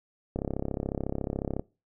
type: click train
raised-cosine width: 2 ms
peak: -17 dBFS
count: 43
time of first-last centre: 0.36-1.595 s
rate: 34 Hz
effects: noise-tail reverb RT60 0.3 s tail -22 dB re dry